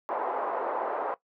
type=band-pass noise; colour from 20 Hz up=white; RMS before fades=-31 dBFS; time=0.09-1.14 s; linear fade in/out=0 ms; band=420 to 1000 Hz; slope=24 dB/octave; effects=noise-tail reverb RT60 0.1 s tail -17 dB re dry